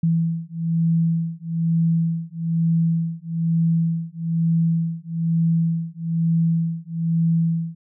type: beating tone pair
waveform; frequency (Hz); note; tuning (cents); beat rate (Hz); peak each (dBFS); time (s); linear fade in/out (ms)
sine; 164.81 / 165.91; E3 / E3; 0 / +11; 1.1; -21; 0.03-7.75; 5
effects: none